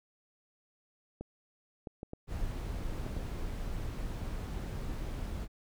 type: clicks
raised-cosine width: 2 ms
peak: -27 dBFS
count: 6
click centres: 1.21 / 1.872 / 2.031 / 2.134 / 3.065 / 3.166 s
type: noise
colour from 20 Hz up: brown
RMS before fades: -37 dBFS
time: 2.27-5.48 s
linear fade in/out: 50 ms
effects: none